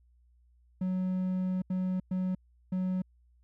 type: tone bursts at uneven times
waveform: triangle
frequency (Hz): 185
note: F#3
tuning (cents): 0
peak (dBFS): -26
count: 4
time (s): 0.81-1.62 / 1.7-2 / 2.11-2.35 / 2.72-3.02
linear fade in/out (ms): 5
effects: added 60 Hz sine -61 dBFS peak until 3.43 s

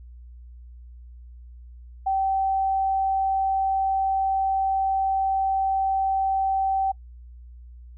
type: tone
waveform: sine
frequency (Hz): 773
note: G5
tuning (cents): -24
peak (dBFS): -20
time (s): 2.06-6.92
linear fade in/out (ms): 10
effects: noise-tail reverb RT60 0.1 s tail -25 dB re dry + added 60 Hz sine -41 dBFS peak until 7.97 s

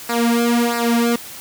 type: tone with flanger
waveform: sawtooth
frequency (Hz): 235.7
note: A#3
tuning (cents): +19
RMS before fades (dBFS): -17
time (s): 0.09-1.16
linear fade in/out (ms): 5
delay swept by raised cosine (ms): 0.3 to 3.2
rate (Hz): 1.5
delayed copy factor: -0.9
effects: white hiss -35 dBFS RMS until 1.4 s + high-pass 60 Hz 12 dB/octave

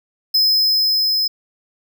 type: tone with level ramp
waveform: square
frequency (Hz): 5100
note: D#8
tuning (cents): +42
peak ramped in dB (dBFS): -12 to -16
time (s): 0.34-1.28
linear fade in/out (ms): 10
effects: none

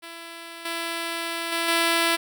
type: tone with level steps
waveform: 5% pulse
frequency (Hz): 334.5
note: E4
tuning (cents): +25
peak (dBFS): -26 / -16 / -12 / -8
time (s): 0.02-2.17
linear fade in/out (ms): 20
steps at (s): 0.65 / 1.52 / 1.68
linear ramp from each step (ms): 5
effects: none

